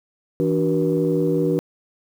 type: tone cluster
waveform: sine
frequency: 163.6 / 291.6 / 376.2 / 477.9 Hz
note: E3 / D4 / F#4 / A#4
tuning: -13 / -12 / +29 / +43 cents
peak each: -22 dBFS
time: 0.4-1.59 s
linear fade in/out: 0 ms
effects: tanh soft clip ceiling -8 dBFS + 8-bit

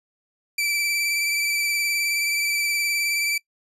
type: tone with vibrato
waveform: sawtooth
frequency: 2327 Hz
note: D7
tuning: 17 cents flat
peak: -18 dBFS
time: 0.58-3.38 s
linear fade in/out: 5 ms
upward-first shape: sine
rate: 19 Hz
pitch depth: 26 cents each way
effects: noise-tail reverb RT60 0.1 s tail -23 dB re dry + resampled to 32000 Hz

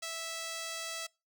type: tone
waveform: 5% pulse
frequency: 657 Hz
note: E5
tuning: 6 cents flat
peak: -26 dBFS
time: 0.02-1.07 s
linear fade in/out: 10 ms
effects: noise-tail reverb RT60 0.3 s tail -26 dB re dry

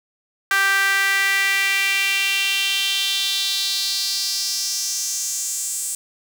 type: tone with high-pass filter sweep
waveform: sawtooth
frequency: 392 Hz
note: G4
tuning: in tune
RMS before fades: -21 dBFS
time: 0.51-5.95 s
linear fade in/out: 2 ms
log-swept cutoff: 1500 to 8100 Hz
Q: 3.7
effects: none

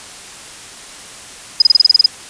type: tone bursts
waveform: sine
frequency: 5000 Hz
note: D#8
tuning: 8 cents sharp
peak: -3 dBFS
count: 10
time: 1.6-2.061 s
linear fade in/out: 5 ms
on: 20 ms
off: 29 ms
effects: white hiss -34 dBFS RMS until 2.29 s + resampled to 22050 Hz

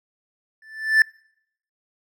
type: tone with exponential growth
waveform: triangle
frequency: 1760 Hz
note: A6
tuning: in tune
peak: -7 dBFS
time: 0.62-1.02 s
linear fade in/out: 2 ms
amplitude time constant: 86 ms
effects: noise-tail reverb RT60 0.7 s tail -26 dB re dry

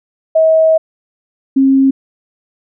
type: tone pair in turn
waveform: sine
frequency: 640 / 269.1 Hz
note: D#5 / C4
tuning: +49 / +49 cents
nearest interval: octave + minor third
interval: 1500 cents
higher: first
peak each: -6 dBFS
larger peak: neither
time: 0.35-0.78 / 1.56-1.91 s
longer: first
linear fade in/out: 10 ms
effects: none

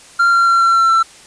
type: tone with pitch steps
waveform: triangle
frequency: 1384 / 1375.2 / 1366.5 / 1357.9 / 1349.3 / 1340.7 Hz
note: F6 / F6 / F6 / F6 / E6 / E6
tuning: -16 / -27 / -38 / -49 / +40 / +29 cents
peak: -7 dBFS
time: 0.19-1.03 s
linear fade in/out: 10 ms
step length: 140 ms
effects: white hiss -41 dBFS RMS until 1.26 s + resampled to 22050 Hz

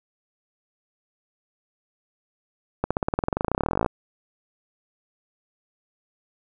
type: accelerating click train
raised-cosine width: 1 ms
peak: -8 dBFS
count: 30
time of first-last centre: 2.84-3.862 s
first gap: 66 ms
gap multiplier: 0.95
effects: none

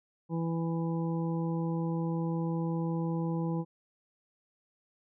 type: harmonic tone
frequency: 165.5 Hz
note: E3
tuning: 7 cents sharp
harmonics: 1 / 2 / 3 / 5 / 6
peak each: -30 / -36 / -40 / -44 / -46 dBFS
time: 0.29-3.65 s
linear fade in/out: 50 ms
effects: none

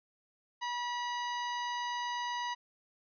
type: harmonic tone with a mistuned harmonic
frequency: 968 Hz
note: B5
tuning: 35 cents flat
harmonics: 1 / 2 / 3 / 4 / 5 / 6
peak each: -35 / -41 / -45 / -47 / -49 / -51 dBFS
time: 0.61-2.55 s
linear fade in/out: 20 ms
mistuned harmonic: 6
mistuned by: +95 cents
effects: none

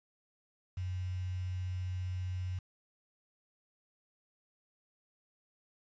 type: tone with quantisation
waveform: sine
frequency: 91.5 Hz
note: F#2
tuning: 19 cents flat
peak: -34 dBFS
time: 0.77-2.59 s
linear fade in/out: 5 ms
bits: 9
effects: resampled to 16000 Hz

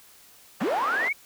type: band-pass noise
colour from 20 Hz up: white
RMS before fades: -33 dBFS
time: 0.6-1.09 s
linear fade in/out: 10 ms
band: 400 to 1300 Hz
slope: 12 dB/octave
type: linear sweep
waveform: sine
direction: up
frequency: 159.1 to 2298 Hz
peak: -23 dBFS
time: 0.61-1.13 s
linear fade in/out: 10 ms
effects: white hiss -53 dBFS RMS until 1.25 s

